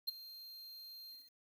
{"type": "tone with ADSR envelope", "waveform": "square", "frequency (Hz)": 4186, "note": "C8", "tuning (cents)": 0, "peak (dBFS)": -33, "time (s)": [0.07, 1.32], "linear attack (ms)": 15, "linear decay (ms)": 17, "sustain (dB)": -17, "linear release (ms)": 210, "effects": ["11-bit"]}